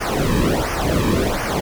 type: noise with flanger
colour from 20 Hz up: brown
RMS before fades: -19 dBFS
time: 0-1.61 s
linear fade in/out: 20 ms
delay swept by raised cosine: 0.25 to 1.45 ms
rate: 1.4 Hz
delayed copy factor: -0.85
effects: none